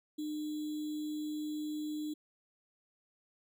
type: tone with sample-and-hold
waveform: sine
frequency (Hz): 303.1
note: D#4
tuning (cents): -45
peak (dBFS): -35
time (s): 0.18-2.14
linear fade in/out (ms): 10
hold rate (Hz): 3675
effects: none